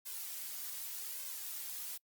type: noise with flanger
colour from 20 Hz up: blue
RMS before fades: -43 dBFS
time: 0.05-1.98 s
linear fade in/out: 20 ms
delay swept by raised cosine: 1.9 to 4.2 ms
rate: 0.85 Hz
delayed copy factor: +0.8
effects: noise-tail reverb RT60 0.1 s tail -26 dB re dry + Opus 48 kbps